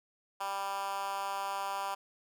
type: tone with high-pass filter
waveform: 10% pulse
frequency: 197 Hz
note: G3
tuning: 9 cents sharp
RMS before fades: -36 dBFS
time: 0.4-1.95 s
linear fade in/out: 10 ms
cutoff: 880 Hz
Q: 2.6
effects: none